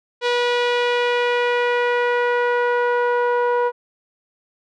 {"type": "tone with low-pass filter sweep", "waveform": "sawtooth", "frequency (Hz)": 485.2, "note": "B4", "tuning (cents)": -31, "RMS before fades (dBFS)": -19, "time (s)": [0.21, 3.72], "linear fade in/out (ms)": 50, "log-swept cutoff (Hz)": [3800, 1100], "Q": 1.5, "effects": []}